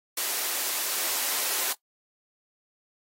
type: high-pass noise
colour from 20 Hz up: white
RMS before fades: -28 dBFS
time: 0.17-1.73 s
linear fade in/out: 5 ms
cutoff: 310 Hz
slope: 24 dB/octave
effects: noise-tail reverb RT60 0.1 s tail -18 dB re dry + AAC 48 kbps